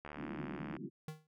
click train, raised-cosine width 0.5 ms, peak -31 dBFS, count 54, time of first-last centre 0.05-0.766 s, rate 74 Hz
pink band-pass noise, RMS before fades -44 dBFS, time 0.16-0.9 s, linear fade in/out 20 ms, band 140 to 370 Hz, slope 96 dB/octave
square tone with exponential decay, 155.56 Hz, D#3, in tune, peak -39 dBFS, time 1.08-1.27 s, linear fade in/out 2 ms, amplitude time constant 41 ms
effects none

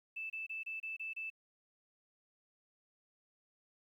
sine tone bursts, 2637 Hz, E7, in tune, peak -39 dBFS, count 7, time 0.16-1.302 s, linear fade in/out 10 ms, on 140 ms, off 27 ms, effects 12-bit

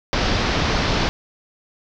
pink low-pass noise, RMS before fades -20 dBFS, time 0.13-1.09 s, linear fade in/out 0 ms, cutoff 5600 Hz, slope 48 dB/octave, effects none

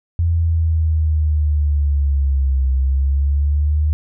sine linear two-way sweep, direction down then up, 84.7 to 65.41 to 76.5 Hz, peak -13 dBFS, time 0.19-3.93 s, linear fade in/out 0 ms, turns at 2.72 s, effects none

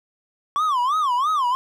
triangle tone with vibrato, 1108 Hz, C#6, 1 cent flat, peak -16 dBFS, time 0.56-1.55 s, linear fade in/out 0 ms, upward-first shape sine, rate 3 Hz, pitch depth 240 cents each way, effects none

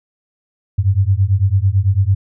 sine beating tone pair, 93 / 102 Hz, F#2 / G#2, +9 / -31 cents, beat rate 9 Hz, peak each -14 dBFS, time 0.78-2.15 s, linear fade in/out 10 ms, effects none

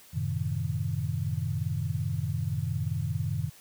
sine chord, F# diminished seventh, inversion none, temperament equal, 92.5 / 110 / 130.81 / 155.56 Hz, F#2 / A2 / C3 / Eb3, 0 / 0 / 0 / 0 cents, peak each -33 dBFS, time 0.13-3.5 s, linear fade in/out 20 ms, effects white hiss -54 dBFS RMS until 3.6 s

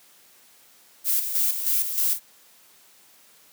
violet noise with tremolo, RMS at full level -22 dBFS, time 1.04-2.2 s, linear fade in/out 50 ms, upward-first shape square, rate 3.2 Hz, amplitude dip 55%, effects white hiss -55 dBFS RMS until 3.52 s + high-pass 150 Hz 12 dB/octave

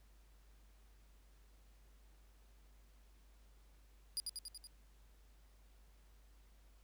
25% pulse tone with echo, 4869 Hz, D#8, 38 cents flat, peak -32 dBFS, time 4.17-4.2 s, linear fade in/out 0 ms, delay 94 ms, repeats 5, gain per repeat -3 dB, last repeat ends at 4.67 s, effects added 50 Hz sine -62 dBFS peak until 6.83 s + pink hiss -73 dBFS RMS until 6.83 s

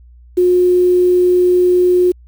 sine tone with quantisation, 359.6 Hz, F#4, 49 cents flat, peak -8 dBFS, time 0.37-2.12 s, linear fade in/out 10 ms, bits 6, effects added 60 Hz sine -39 dBFS peak until 2.27 s

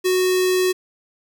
square tone with notch filter, 369 Hz, F#4, 5 cents flat, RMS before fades -18 dBFS, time 0.04-0.73 s, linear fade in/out 20 ms, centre 840 Hz, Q 0.6, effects 9-bit

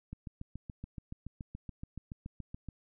click train, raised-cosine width 5 ms, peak -29 dBFS, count 19, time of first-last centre 0.13-2.687 s, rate 7.04 Hz, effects none

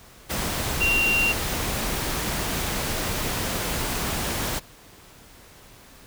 sine tone in noise, 2760 Hz, F7, 21 cents flat, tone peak -19 dBFS, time 0.8-1.33 s, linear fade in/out 20 ms, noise pink, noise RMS -27 dBFS, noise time 0.29-4.6 s, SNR +5 dB, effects pink hiss -49 dBFS RMS until 6.06 s

